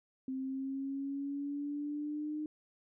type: exponential sweep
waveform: sine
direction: up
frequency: 261.6 to 305.4 Hz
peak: -35 dBFS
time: 0.28-2.46 s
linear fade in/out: 2 ms
effects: none